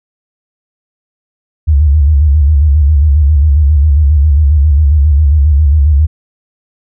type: tone with vibrato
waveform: sine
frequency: 73.42 Hz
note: D2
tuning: in tune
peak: -4 dBFS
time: 1.67-6.07 s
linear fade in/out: 20 ms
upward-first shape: square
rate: 7.4 Hz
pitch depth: 97 cents each way
effects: none